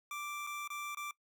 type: tone with dropouts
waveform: 25% pulse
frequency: 1174.7 Hz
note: D6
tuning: in tune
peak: -36 dBFS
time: 0.11-1.11 s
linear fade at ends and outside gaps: 2 ms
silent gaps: 0.467-0.471 / 0.676-0.702 / 0.948-0.971 s
effects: noise-tail reverb RT60 0.1 s tail -20 dB re dry